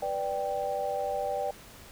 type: chord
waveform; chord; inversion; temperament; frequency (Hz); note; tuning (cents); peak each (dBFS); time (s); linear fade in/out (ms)
sine; G major; first; equal; 493.9 / 587.3 / 784; B4 / D5 / G5; 0 / 0 / 0; -35 / -32 / -32; 0.02-1.51; 5
effects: pink hiss -50 dBFS RMS until 1.91 s